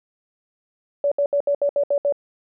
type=tone bursts; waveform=sine; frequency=571 Hz; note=D5; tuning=49 cents flat; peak=-16 dBFS; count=8; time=1.04-2.124 s; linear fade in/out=2 ms; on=76 ms; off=68 ms; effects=none